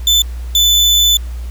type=tone pair in turn; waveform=35% pulse; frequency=3520 / 3505 Hz; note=A7 / A7; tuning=0 / -7 cents; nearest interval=unison; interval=7 cents; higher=first; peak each=-6 dBFS; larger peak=neither; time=0.07-0.22 / 0.55-1.17 s; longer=second; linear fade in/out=2 ms; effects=added 60 Hz sine -21 dBFS peak until 1.5 s + pink hiss -42 dBFS RMS until 1.5 s